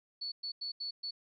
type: tone bursts at uneven times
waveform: sine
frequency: 4435 Hz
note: C#8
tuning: in tune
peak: -36 dBFS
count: 5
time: 0.21-0.32 / 0.43-0.52 / 0.61-0.72 / 0.8-0.91 / 1.03-1.11 s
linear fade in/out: 10 ms
effects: none